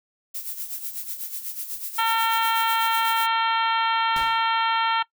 violet noise with tremolo, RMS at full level -30 dBFS, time 0.34-3.27 s, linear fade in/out 10 ms, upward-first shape sine, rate 8.1 Hz, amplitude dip 65%
harmonic tone, 453.3 Hz, A#4, 48 cents flat, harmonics 2 / 3 / 4 / 5 / 6 / 7 / 8 / 9, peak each -22 / -24 / -31 / -33 / -34 / -29 / -40 / -39 dBFS, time 1.98-5.03 s, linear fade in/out 10 ms
pink noise with exponential decay, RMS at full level -33 dBFS, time 4.16-4.54 s, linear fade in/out 2 ms, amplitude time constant 81 ms
effects noise-tail reverb RT60 0.1 s tail -21 dB re dry

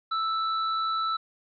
square tone, 1318.5 Hz, E6, in tune, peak -26 dBFS, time 0.11-1.17 s, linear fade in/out 10 ms, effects resampled to 11025 Hz + 10-bit

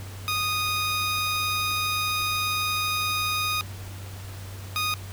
15% pulse tone pair in turn, 1239 / 1239 Hz, D#6 / D#6, -8 / -8 cents, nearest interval unison, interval 0 cents, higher neither, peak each -18 dBFS, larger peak neither, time 0.28-3.61 / 4.76-4.94 s, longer first, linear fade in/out 0 ms, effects added 96 Hz sine -36 dBFS peak until 5.12 s + pink hiss -44 dBFS RMS until 5.12 s

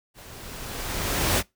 pink noise with level ramp, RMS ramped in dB -46 to -20 dBFS, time 0.14-1.43 s, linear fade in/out 50 ms, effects noise-tail reverb RT60 0.2 s tail -23 dB re dry

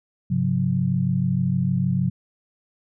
sine tone cluster, 102 / 134.5 / 181.1 Hz, G#2 / C3 / F#3, -31 / +48 / -37 cents, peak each -28 / -22 / -22 dBFS, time 0.3-2.1 s, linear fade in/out 10 ms, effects none

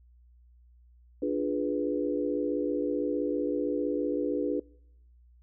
sine chord, D diminished seventh, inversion none, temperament equal, 293.7 / 349.2 / 415.3 / 493.9 Hz, D4 / F4 / Ab4 / Cb5, 0 / 0 / 0 / 0 cents, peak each -30 / -34 / -33 / -32 dBFS, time 1.22-4.6 s, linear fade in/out 5 ms, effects noise-tail reverb RT60 0.8 s tail -25 dB re dry + added 60 Hz sine -55 dBFS peak until 5.42 s

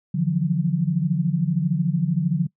sine tone cluster, 146.1 / 167.7 / 180.9 Hz, D3 / E3 / F#3, -9 / +30 / -39 cents, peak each -23 dBFS, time 0.14-2.47 s, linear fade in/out 10 ms, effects noise-tail reverb RT60 0.1 s tail -22 dB re dry

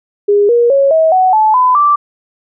sine tone with pitch steps, 408.8 / 475 / 552 / 641.5 / 745.4 / 866.2 / 1006.6 / 1169.7 Hz, G#4 / A#4 / C#5 / E5 / F#5 / A5 / B5 / D6, -27 / +33 / -7 / -47 / +13 / -27 / +33 / -7 cents, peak -6 dBFS, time 0.28-1.96 s, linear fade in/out 10 ms, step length 210 ms, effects none

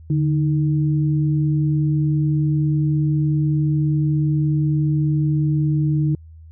sine tone pair together, 148.33 / 314.3 Hz, D3 / D#4, +18 / +18 cents, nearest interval octave + minor second, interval 1300 cents, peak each -16 / -24 dBFS, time 0.1-6.15 s, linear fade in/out 2 ms, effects added 80 Hz sine -39 dBFS peak until 6.51 s

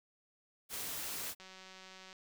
white noise, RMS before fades -41 dBFS, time 0.69-1.35 s, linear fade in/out 50 ms
click train, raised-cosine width 0.2 ms, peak -36 dBFS, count 138, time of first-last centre 1.4-2.129 s, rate 188 Hz
effects none

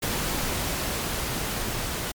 pink noise with level ramp, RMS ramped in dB -27 to -30 dBFS, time 0.02-2.12 s, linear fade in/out 10 ms, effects MP3 96 kbps

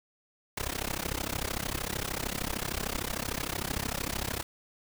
pink noise with amplitude modulation, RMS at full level -30 dBFS, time 0.57-4.43 s, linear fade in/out 5 ms, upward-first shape sine, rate 33.2 Hz, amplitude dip 95%, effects none

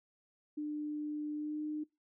sine tone with pitch glide, 299.3 to 303.5 Hz, D4 to D#4, +33 to -43 cents, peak -35 dBFS, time 0.57-1.84 s, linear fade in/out 10 ms, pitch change +24 cents, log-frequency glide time 1.34-1.61 s, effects noise-tail reverb RT60 0.2 s tail -21 dB re dry

